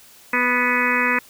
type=harmonic tone with a mistuned harmonic; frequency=246.9 Hz; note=B3; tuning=in tune; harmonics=1 / 2 / 4 / 5 / 6 / 7 / 8 / 9 / 10; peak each=-26 / -28 / -25 / -27 / -27 / -25 / -22 / -27 / -25 dBFS; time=0.33-1.19 s; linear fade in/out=5 ms; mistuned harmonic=10; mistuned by=+31 cents; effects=white hiss -48 dBFS RMS until 1.29 s